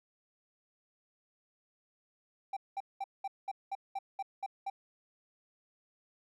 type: tone bursts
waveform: triangle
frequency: 783 Hz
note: G5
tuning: 2 cents flat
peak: -32 dBFS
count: 10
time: 2.53-4.7 s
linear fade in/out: 5 ms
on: 37 ms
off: 200 ms
effects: none